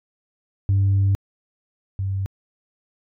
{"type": "tone pair in turn", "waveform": "sine", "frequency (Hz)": [98.1, 96.81], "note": ["G2", "G2"], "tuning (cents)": [2, -21], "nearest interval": "unison", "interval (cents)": 23, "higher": "first", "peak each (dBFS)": [-13, -21], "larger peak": "first", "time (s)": [[0.69, 1.15], [1.99, 2.26]], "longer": "first", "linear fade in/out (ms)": 0, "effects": ["tanh soft clip ceiling -13 dBFS"]}